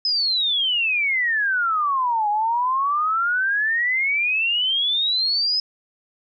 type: exponential two-way sweep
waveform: sine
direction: down then up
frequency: 5130 to 820 to 5130 Hz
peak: -18 dBFS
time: 0.05-5.6 s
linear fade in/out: 2 ms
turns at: 2.29 s
effects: none